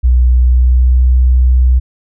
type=tone with pitch glide; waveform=sine; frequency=61.74 to 62.86 Hz; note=B1 to B1; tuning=0 to +31 cents; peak=-5 dBFS; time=0.03-1.8 s; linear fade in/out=20 ms; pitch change=+31 cents; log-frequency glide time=0.36-1.03 s; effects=none